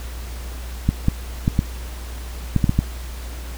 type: clicks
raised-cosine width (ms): 5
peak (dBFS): -3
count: 8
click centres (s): 0.89 / 1.084 / 1.479 / 1.591 / 2.563 / 2.642 / 2.694 / 2.79
effects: added 60 Hz sine -29 dBFS peak until 3.57 s + pink hiss -39 dBFS RMS until 3.57 s